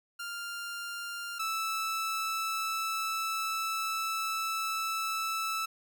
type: tone pair in turn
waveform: sawtooth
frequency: 1396.9 / 1315.2 Hz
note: F6 / E6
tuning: 0 / -4 cents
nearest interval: minor second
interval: 104 cents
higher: first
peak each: -33 / -27 dBFS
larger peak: second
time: 0.19-1.39 / 1.39-5.66 s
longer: second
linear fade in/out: 10 ms
effects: none